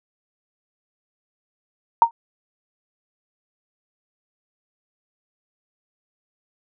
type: tone with exponential decay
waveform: sine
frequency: 926 Hz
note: A#5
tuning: 12 cents flat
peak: -4 dBFS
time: 2.02-2.11 s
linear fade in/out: 1 ms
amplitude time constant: 18 ms
effects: none